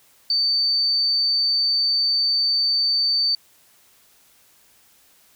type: tone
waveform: sine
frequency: 4570 Hz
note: D8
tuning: 48 cents flat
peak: -17 dBFS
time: 0.3-3.35 s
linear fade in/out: 2 ms
effects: white hiss -56 dBFS RMS until 5.35 s